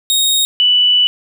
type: tone pair in turn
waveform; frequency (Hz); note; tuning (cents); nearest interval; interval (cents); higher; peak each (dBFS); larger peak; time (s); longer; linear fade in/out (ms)
sawtooth / sine; 3739 / 2968; A#7 / F#7; +4 / +5; major third; 399; first; -8; neither; 0.1-0.45 / 0.6-1.07; second; 0
effects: none